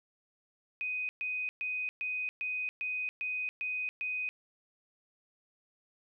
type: tone bursts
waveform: sine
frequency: 2500 Hz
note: D#7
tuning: 8 cents sharp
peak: -32 dBFS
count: 9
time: 0.81-4.29 s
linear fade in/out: 0 ms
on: 280 ms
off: 120 ms
effects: none